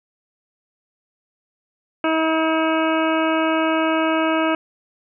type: harmonic tone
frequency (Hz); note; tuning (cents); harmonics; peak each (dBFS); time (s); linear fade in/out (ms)
320; D#4; +49; 1 / 2 / 3 / 4 / 5 / 7 / 8 / 9; -20 / -22 / -26 / -25 / -28 / -31 / -31 / -33; 2.04-4.55; 2
effects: none